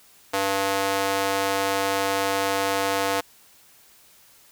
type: tone with high-pass filter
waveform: square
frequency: 98 Hz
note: G2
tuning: in tune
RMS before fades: -24 dBFS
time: 0.33-3.21 s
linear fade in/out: 10 ms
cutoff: 560 Hz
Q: 1.1
effects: white hiss -54 dBFS RMS until 4.51 s